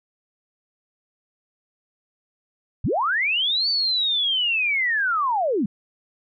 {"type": "linear two-way sweep", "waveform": "sine", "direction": "up then down", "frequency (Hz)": [53.9, 4578, 175], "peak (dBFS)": -19, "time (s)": [2.84, 5.66], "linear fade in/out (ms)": 5, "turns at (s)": 3.69, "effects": []}